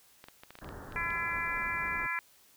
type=clicks; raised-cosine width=0.3 ms; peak=-31 dBFS; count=11; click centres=0.241 / 0.285 / 0.435 / 0.506 / 0.554 / 0.588 / 0.645 / 0.69 / 0.923 / 0.96 / 1.105 s
type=low-pass noise; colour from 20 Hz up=pink; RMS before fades=-45 dBFS; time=0.61-2.07 s; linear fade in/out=10 ms; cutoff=1800 Hz; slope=96 dB/octave
type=harmonic tone; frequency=337.8 Hz; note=E4; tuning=42 cents sharp; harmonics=3 / 4 / 5 / 6 / 7; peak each=-38 / -40 / -36 / -37 / -37 dBFS; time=0.96-2.19 s; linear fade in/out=0 ms
effects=white hiss -62 dBFS RMS until 2.56 s